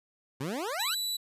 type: exponential sweep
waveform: 20% pulse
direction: up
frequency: 123.47 to 1642 Hz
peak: -27 dBFS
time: 0.4-0.95 s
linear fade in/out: 10 ms
type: tone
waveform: sawtooth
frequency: 3951 Hz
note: B7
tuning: in tune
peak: -27 dBFS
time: 0.79-1.17 s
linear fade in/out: 10 ms
effects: resampled to 32000 Hz